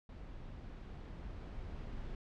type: noise with level ramp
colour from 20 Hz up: brown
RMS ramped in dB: -49 to -44 dBFS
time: 0.09-2.15 s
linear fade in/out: 2 ms
effects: low-pass 4000 Hz 12 dB/octave